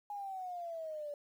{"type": "exponential sweep", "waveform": "sine", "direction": "down", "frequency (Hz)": [830.6, 576], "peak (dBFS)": -39, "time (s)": [0.1, 1.14], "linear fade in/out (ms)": 2, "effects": ["11-bit"]}